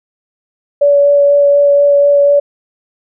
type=tone with vibrato; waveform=sine; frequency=571 Hz; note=D5; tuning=49 cents flat; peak=-5 dBFS; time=0.81-2.4 s; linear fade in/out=10 ms; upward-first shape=sine; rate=4.1 Hz; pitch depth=9 cents each way; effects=none